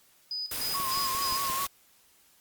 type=tone with tremolo; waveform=sine; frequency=4978 Hz; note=D#8; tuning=in tune; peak=-31 dBFS; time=0.31-1.48 s; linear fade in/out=2 ms; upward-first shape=square; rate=3.3 Hz; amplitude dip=70%
type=noise; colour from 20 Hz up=white; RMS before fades=-33 dBFS; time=0.51-1.67 s; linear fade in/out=5 ms
type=tone with vibrato; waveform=sine; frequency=1083 Hz; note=C#6; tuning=41 cents flat; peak=-30 dBFS; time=0.74-1.66 s; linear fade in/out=10 ms; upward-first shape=sine; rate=4.8 Hz; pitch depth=54 cents each way
type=click train; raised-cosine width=3 ms; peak=-30 dBFS; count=5; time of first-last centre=0.8-1.499 s; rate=5.72 Hz
effects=white hiss -62 dBFS RMS until 2.4 s + Opus 48 kbps